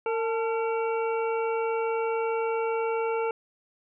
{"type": "harmonic tone with a mistuned harmonic", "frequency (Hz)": 455.9, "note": "A#4", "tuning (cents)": -39, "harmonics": [1, 2, 3, 5, 6], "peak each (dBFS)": [-26, -32, -36, -40, -42], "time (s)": [0.06, 3.31], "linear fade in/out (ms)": 2, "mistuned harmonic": 2, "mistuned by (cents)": -60, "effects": []}